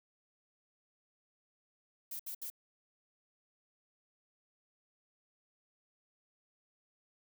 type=noise bursts; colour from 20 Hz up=violet; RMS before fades=-42 dBFS; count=3; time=2.11-2.501 s; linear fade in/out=5 ms; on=85 ms; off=68 ms; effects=none